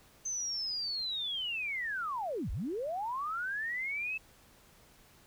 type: linear two-way sweep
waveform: sine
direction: down then up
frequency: 6272 to 34 to 2638 Hz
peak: -33 dBFS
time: 0.25-4.18 s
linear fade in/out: 10 ms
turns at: 2.51 s
effects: pink hiss -61 dBFS RMS until 5.26 s